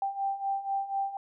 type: beating tone pair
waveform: sine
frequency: 784 / 788.1 Hz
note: G5 / G5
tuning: 0 / +9 cents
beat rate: 4.1 Hz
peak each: -34 / -30 dBFS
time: 0.02-1.17 s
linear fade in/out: 2 ms
effects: none